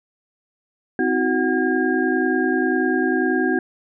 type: tone cluster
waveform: sine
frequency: 258.1 / 320 / 370.2 / 744 / 1622 Hz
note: C4 / D#4 / F#4 / F#5 / G#6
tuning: -23 / +49 / +1 / +9 / -41 cents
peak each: -22 / -23 / -22 / -28 / -24 dBFS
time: 0.99-3.59 s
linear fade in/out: 2 ms
effects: none